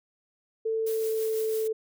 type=tone with pitch glide; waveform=sine; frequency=445.2 to 440.1 Hz; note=A4 to A4; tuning=+20 to 0 cents; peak=-25 dBFS; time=0.65-1.73 s; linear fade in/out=10 ms; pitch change=-20 cents; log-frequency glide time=0.87-1.5 s
type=noise with tremolo; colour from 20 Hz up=blue; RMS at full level=-39 dBFS; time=0.86-1.68 s; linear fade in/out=10 ms; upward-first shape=triangle; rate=6.1 Hz; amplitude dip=45%
effects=none